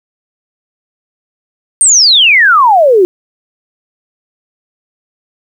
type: exponential sweep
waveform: sine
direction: down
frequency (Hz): 9000 to 349.2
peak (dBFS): -3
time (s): 1.81-3.05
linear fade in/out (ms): 0
effects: 7-bit